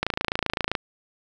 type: click train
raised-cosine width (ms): 0.3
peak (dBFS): -7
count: 21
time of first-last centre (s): 0.03-0.752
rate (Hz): 27.7
effects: none